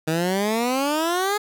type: exponential sweep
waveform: 15% pulse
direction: up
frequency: 155.56 to 424.5 Hz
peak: -14 dBFS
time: 0.07-1.38 s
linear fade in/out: 10 ms
effects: none